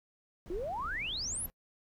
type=noise; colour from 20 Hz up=brown; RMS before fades=-46 dBFS; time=0.46-1.5 s; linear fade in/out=0 ms
type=exponential sweep; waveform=sine; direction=up; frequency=329.6 to 11960 Hz; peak=-34 dBFS; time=0.5-1.46 s; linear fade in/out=2 ms
effects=noise-tail reverb RT60 0.1 s tail -26 dB re dry